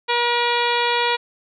harmonic tone with a mistuned harmonic, 478.3 Hz, A#4, 44 cents sharp, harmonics 1 / 2 / 3 / 4 / 5 / 6 / 7 / 8 / 9, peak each -24 / -21 / -28 / -27 / -26 / -30 / -28 / -31 / -33 dBFS, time 0.08-1.17 s, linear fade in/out 20 ms, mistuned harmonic 7, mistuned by +18 cents, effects none

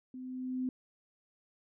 sine tone with level ramp, 255.8 Hz, C4, 39 cents flat, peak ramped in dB -42 to -30 dBFS, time 0.14-0.69 s, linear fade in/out 2 ms, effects none

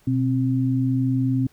sine tone pair together, 124.5 / 263.8 Hz, B2 / C4, +14 / +14 cents, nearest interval octave + minor second, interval 1300 cents, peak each -21 dBFS, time 0.07-1.47 s, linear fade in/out 5 ms, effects pink hiss -59 dBFS RMS until 1.52 s

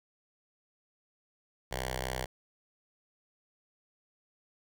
5% pulse tone with notch filter, 64 Hz, C2, 38 cents flat, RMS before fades -36 dBFS, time 1.71-2.26 s, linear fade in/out 10 ms, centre 260 Hz, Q 0.57, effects none

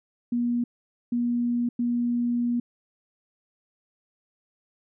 sine tone bursts at uneven times, 240 Hz, B3, 49 cents flat, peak -22 dBFS, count 3, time 0.32-0.64 / 1.12-1.69 / 1.79-2.6 s, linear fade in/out 5 ms, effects none

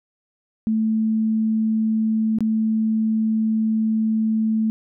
sine tone with dropouts, 220 Hz, A3, in tune, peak -17 dBFS, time 0.67-4.7 s, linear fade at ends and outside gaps 0 ms, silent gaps 2.386-2.406 s, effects none

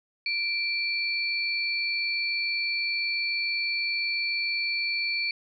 sine tone pair together, 2349 / 4434 Hz, D7 / C#8, 0 / 0 cents, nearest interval major seventh, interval 1100 cents, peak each -27 / -30 dBFS, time 0.26-5.31 s, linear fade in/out 2 ms, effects none

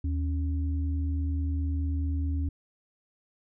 sine tone pair together, 77.79 / 277.2 Hz, D#2 / C#4, 0 / 0 cents, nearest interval octave + minor seventh, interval 2200 cents, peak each -26 / -36 dBFS, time 0.04-2.49 s, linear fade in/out 5 ms, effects none

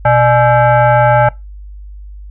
sine tone with frequency modulation, 123.4 Hz, B2, 1 cent flat, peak -6 dBFS, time 0.05-1.29 s, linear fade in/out 5 ms, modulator 725 Hz, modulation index 1.6, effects noise-tail reverb RT60 0.2 s tail -21 dB re dry + added 50 Hz sine -28 dBFS peak until 2.3 s

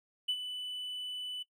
triangle tone with ADSR envelope, 2988 Hz, F#7, 16 cents sharp, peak -25 dBFS, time 0.28-1.43 s, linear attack 12 ms, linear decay 60 ms, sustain -11 dB, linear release 9 ms, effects noise-tail reverb RT60 0.1 s tail -18 dB re dry + tanh soft clip ceiling -24 dBFS

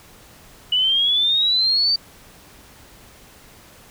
sine exponential sweep, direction up, 2939 to 4642 Hz, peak -15 dBFS, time 0.72-1.96 s, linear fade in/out 5 ms, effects pink hiss -47 dBFS RMS until 3.9 s

